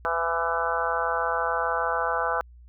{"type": "harmonic tone with a mistuned harmonic", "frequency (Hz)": 166.8, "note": "E3", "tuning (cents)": 21, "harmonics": [3, 4, 5, 6, 7, 8, 9], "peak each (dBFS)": [-31, -31, -31, -31, -31, -31, -31], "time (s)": [0.05, 2.41], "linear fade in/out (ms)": 0, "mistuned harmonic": 7, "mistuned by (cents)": 22, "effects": ["added 60 Hz sine -46 dBFS peak until 2.68 s"]}